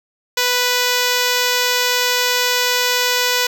5% pulse tone, 493.9 Hz, B4, in tune, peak -3 dBFS, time 0.37-3.47 s, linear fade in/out 5 ms, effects none

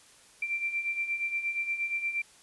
sine beating tone pair, 2349 / 2357.5 Hz, D7 / D7, 0 / +6 cents, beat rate 8.5 Hz, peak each -36 / -30 dBFS, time 0.42-2.22 s, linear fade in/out 5 ms, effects white hiss -57 dBFS RMS until 2.42 s + resampled to 24000 Hz

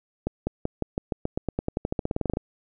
accelerating click train, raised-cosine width 2 ms, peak -12 dBFS, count 23, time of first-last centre 0.27-2.371 s, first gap 200 ms, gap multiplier 0.92, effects none

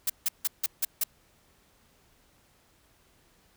blue noise bursts, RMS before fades -26 dBFS, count 6, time 0.07-1.038 s, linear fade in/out 5 ms, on 28 ms, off 160 ms, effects pink hiss -64 dBFS RMS until 3.56 s

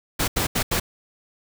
pink noise bursts at uneven times, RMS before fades -22 dBFS, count 4, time 0.19-0.28 / 0.36-0.47 / 0.55-0.63 / 0.71-0.8 s, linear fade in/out 10 ms, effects none

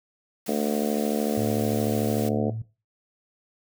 white noise, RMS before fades -39 dBFS, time 0.46-2.29 s, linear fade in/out 5 ms
harmonic tone, 73.42 Hz, D2, in tune, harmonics 3 / 4 / 5 / 6 / 7 / 8 / 9 / 10, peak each -27 / -30 / -36 / -29 / -32 / -35 / -32 / -36 dBFS, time 0.48-2.5 s, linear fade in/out 5 ms
sine tone with pitch glide, 108.9 to 111.57 Hz, A2 to A2, -17 to +25 cents, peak -29 dBFS, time 1.37-2.62 s, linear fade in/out 5 ms, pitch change +42 cents, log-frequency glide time 1.49-2.45 s
effects noise-tail reverb RT60 0.3 s tail -18 dB re dry

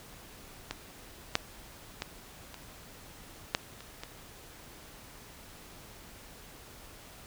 clicks, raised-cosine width 0.2 ms, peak -17 / -7 / -16 / -26 / -8 / -29 / -22 dBFS, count 7, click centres 0.71 / 1.354 / 2.021 / 2.543 / 3.549 / 3.806 / 4.035 s, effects pink hiss -51 dBFS RMS until 7.26 s

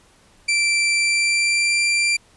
sawtooth tone with pitch glide, 2344 to 2363 Hz, D7 to D7, -4 to +10 cents, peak -13 dBFS, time 0.48-2.17 s, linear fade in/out 10 ms, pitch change +14 cents, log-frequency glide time 0.95-1.79 s, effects pink hiss -54 dBFS RMS until 2.36 s + resampled to 24000 Hz

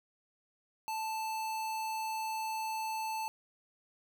square tone, 880 Hz, A5, in tune, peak -35 dBFS, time 0.88-3.28 s, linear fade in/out 0 ms, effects none

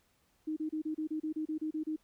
sine tone bursts, 311.1 Hz, D#4, in tune, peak -32 dBFS, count 12, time 0.47-1.963 s, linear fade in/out 10 ms, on 96 ms, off 31 ms, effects pink hiss -72 dBFS RMS until 2.03 s

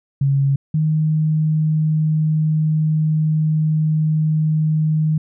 sine tone pair in turn, 138.59 / 155.56 Hz, C#3 / D#3, 0 / 0 cents, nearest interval major second, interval 200 cents, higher second, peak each -13 / -14 dBFS, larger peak first, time 0.21-0.56 / 0.74-5.18 s, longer second, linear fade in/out 5 ms, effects none

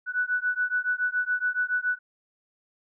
sine beating tone pair, 1480 / 1487.1 Hz, F#6 / F#6, 0 / +8 cents, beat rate 7.1 Hz, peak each -27 dBFS, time 0.06-1.99 s, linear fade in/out 50 ms, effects none

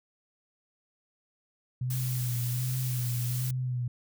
sine tone with vibrato, 124.7 Hz, B2, 17 cents sharp, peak -28 dBFS, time 1.81-3.88 s, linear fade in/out 5 ms, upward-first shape sine, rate 1.3 Hz, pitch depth 50 cents each way
blue noise, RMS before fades -38 dBFS, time 1.9-3.51 s, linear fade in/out 5 ms
effects none

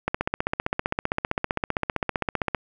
click train, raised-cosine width 0.5 ms, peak -8 dBFS, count 39, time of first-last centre 0.08-2.548 s, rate 15.4 Hz, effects none

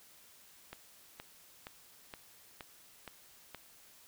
click train, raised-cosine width 0.3 ms, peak -28 dBFS, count 7, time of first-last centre 0.73-3.547 s, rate 2.13 Hz, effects white hiss -60 dBFS RMS until 4.07 s

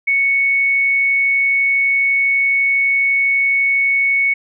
sine tone, 2217 Hz, C#7, in tune, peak -12 dBFS, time 0.07-4.34 s, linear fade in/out 10 ms, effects none

